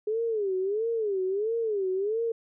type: tone with vibrato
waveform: sine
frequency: 415.3 Hz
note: G#4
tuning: in tune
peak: -25 dBFS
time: 0.07-2.32 s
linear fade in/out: 5 ms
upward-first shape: sine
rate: 1.5 Hz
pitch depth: 190 cents each way
effects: none